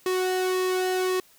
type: tone with flanger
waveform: sawtooth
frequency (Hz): 370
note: F#4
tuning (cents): 0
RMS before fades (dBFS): -25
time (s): 0.06-1.2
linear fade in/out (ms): 2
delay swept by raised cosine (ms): 1.3 to 1.87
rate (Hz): 1.8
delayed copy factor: -0.55
effects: white hiss -57 dBFS RMS until 1.38 s